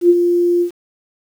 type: tone with ADSR envelope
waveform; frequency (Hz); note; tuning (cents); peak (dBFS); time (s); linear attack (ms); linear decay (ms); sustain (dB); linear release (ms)
sine; 349.2; F4; 0; -4; 0.01-0.71; 85; 42; -7; 96
effects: 7-bit